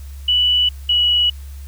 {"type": "tone pair in turn", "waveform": "sine", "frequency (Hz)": [2960, 2931], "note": ["F#7", "F#7"], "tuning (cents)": [0, -17], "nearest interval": "unison", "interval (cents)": 17, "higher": "first", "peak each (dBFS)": -12, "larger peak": "neither", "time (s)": [[0.28, 0.69], [0.89, 1.3]], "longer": "neither", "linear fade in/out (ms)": 5, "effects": ["added 69 Hz sine -30 dBFS peak until 1.67 s", "white hiss -48 dBFS RMS until 1.67 s"]}